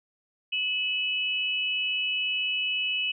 sine tone pair together, 2582 / 2960 Hz, E7 / F#7, -37 / 0 cents, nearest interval major second, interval 237 cents, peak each -28 dBFS, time 0.52-3.12 s, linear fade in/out 10 ms, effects none

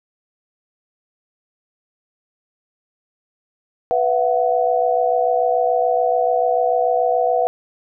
sine chord, B suspended fourth, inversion none, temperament equal with one note detuned, 493.9 / 673.1 / 740 Hz, B4 / E5 / F#5, 0 / +36 / 0 cents, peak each -19 dBFS, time 3.91-7.47 s, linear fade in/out 0 ms, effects none

